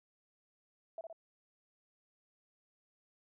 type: tone with echo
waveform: sine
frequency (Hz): 659.3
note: E5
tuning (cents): 0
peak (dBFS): -40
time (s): 0.98-1.01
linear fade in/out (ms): 2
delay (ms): 59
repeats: 2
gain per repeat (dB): -3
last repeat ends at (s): 1.128
effects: none